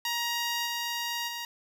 10% pulse tone with level steps, 944 Hz, A#5, 22 cents sharp, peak -20 / -22 / -26 dBFS, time 0.05-1.45 s, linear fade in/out 2 ms, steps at 0.65 / 1.27 s, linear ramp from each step 20 ms, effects 10-bit

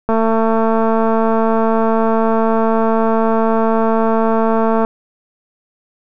click train, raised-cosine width 1 ms, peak -3 dBFS, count 1067, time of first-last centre 0.09-4.849 s, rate 224 Hz, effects none

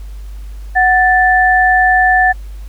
sine tone pair together, 740 / 1760 Hz, F#5 / A6, 0 / 0 cents, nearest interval octave + minor third, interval 1500 cents, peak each -10 dBFS, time 0.75-2.33 s, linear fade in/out 20 ms, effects added 50 Hz sine -25 dBFS peak until 2.68 s + pink hiss -47 dBFS RMS until 2.68 s

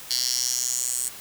10% pulse tone with high-pass filter sweep, 124.8 Hz, B2, 19 cents sharp, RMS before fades -26 dBFS, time 0.1-1.09 s, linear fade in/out 10 ms, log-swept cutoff 4600 to 8400 Hz, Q 4.1, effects white hiss -41 dBFS RMS until 1.2 s

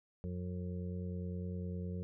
harmonic tone, 89.8 Hz, F2, 49 cents sharp, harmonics 1 / 2 / 4 / 5 / 6, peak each -40 / -41 / -53 / -49 / -56 dBFS, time 0.24-2.03 s, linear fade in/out 0 ms, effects none

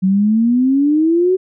sine exponential sweep, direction up, 185 to 380 Hz, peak -10 dBFS, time 0.02-1.37 s, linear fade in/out 20 ms, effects none

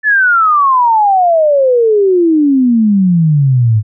sine exponential sweep, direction down, 1760 to 103.83 Hz, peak -6 dBFS, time 0.03-3.83 s, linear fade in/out 50 ms, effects none

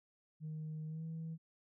sine tone with pitch glide, 155.56 to 161.98 Hz, D#3 to E3, 0 to -30 cents, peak -39 dBFS, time 0.4-1.38 s, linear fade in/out 50 ms, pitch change +70 cents, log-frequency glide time 0.87-1.04 s, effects tanh soft clip ceiling -38 dBFS

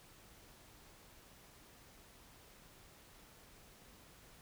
silence, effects pink hiss -61 dBFS RMS until 4.41 s

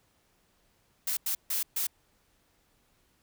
blue noise bursts at uneven times, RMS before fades -30 dBFS, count 4, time 1.07-1.17 / 1.26-1.35 / 1.5-1.63 / 1.76-1.87 s, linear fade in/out 5 ms, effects pink hiss -69 dBFS RMS until 3.22 s

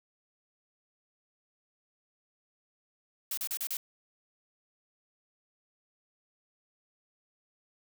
blue noise bursts, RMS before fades -34 dBFS, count 5, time 3.31-3.77 s, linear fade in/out 2 ms, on 64 ms, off 35 ms, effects none

